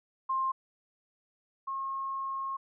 sine tone pair in turn, 1058 / 1080.2 Hz, C6 / C#6, +19 / -45 cents, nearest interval unison, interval 36 cents, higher second, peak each -27 / -32 dBFS, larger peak first, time 0.29-0.52 / 1.67-2.57 s, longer second, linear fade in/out 10 ms, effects none

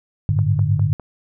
sine chord, G suspended second, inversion none, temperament equal with one note detuned, 98 / 107.24 / 146.83 Hz, G2 / A2 / D3, 0 / -44 / 0 cents, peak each -19 dBFS, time 0.29-0.93 s, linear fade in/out 0 ms
click train, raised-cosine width 1 ms, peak -22 dBFS, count 4, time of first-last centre 0.39-0.997 s, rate 4.94 Hz
effects none

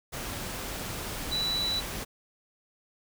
sine tone in noise, 3951 Hz, B7, in tune, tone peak -27 dBFS, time 1.31-1.81 s, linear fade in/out 20 ms, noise pink, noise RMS -36 dBFS, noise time 0.12-2.05 s, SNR +6 dB, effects none

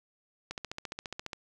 click train, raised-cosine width 0.2 ms, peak -20 dBFS, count 13, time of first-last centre 0.51-1.332 s, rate 14.6 Hz, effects none

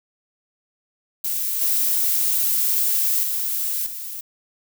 violet noise with level steps, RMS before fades -24 / -20 / -24 / -32 dBFS, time 1.24-4.21 s, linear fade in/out 5 ms, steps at 1.61 / 3.23 / 3.86 s, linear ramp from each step 5 ms, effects none

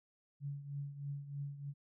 sine tone with tremolo, 141.9 Hz, C#3, 41 cents sharp, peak -37 dBFS, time 0.4-1.74 s, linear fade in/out 50 ms, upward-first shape triangle, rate 3.2 Hz, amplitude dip 75%, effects none

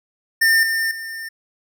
square tone with level steps, 1805 Hz, A6, 44 cents sharp, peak -13 / -19 / -29 dBFS, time 0.41-1.29 s, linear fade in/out 10 ms, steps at 0.63 / 0.91 s, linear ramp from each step 2 ms, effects none

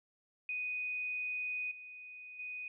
sine tone with level steps, 2489 Hz, D#7, in tune, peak -35 / -47 / -40 dBFS, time 0.49-2.68 s, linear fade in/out 2 ms, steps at 1.71 / 2.39 s, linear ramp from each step 5 ms, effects none

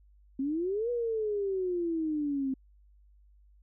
sine exponential two-way sweep, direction up then down, 261.6 to 488.2 to 261.6 Hz, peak -28 dBFS, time 0.39-2.54 s, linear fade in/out 5 ms, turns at 0.9 s, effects added 50 Hz sine -57 dBFS peak until 3.62 s

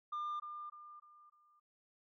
sine tone with echo, 1201 Hz, D6, 38 cents sharp, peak -35 dBFS, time 0.12-0.4 s, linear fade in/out 10 ms, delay 300 ms, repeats 4, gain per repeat -8 dB, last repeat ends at 1.6 s, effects tanh soft clip ceiling -36 dBFS

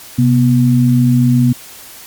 sine tone pair together, 128.9 / 243.3 Hz, C3 / B3, -26 / -26 cents, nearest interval major seventh, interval 1100 cents, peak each -10 dBFS, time 0.18-1.53 s, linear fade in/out 10 ms, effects white hiss -35 dBFS RMS until 2.06 s + MP3 96 kbps

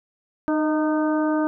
harmonic tone with a mistuned harmonic, 306.4 Hz, D#4, 27 cents flat, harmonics 1 / 2 / 3 / 4 / 5, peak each -20 / -26 / -30 / -32 / -34 dBFS, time 0.48-1.47 s, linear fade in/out 0 ms, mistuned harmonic 2, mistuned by +31 cents, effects none

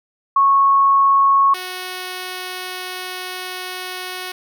sine / 5% pulse tone pair in turn, 1101 / 367.4 Hz, C#6 / F#4, -12 / -12 cents, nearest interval octave + perfect fifth, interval 1900 cents, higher first, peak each -10 / -15 dBFS, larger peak first, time 0.36-1.54 / 1.54-4.32 s, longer second, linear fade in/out 5 ms, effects none

